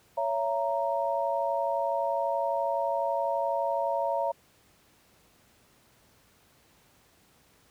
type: chord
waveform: sine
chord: A# diminished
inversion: first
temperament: just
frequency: 559.4 / 671.3 / 932.3 Hz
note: C#5 / E5 / A#5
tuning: +16 / +31 / 0 cents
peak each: -30 dBFS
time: 0.17-4.32 s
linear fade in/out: 10 ms
effects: pink hiss -62 dBFS RMS until 7.7 s + high-pass 60 Hz 12 dB/octave